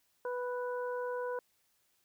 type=harmonic tone; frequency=493.9 Hz; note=B4; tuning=in tune; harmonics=1 / 2 / 3; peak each=-35 / -41 / -45 dBFS; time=0.25-1.39 s; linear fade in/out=2 ms; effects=white hiss -74 dBFS RMS until 2.04 s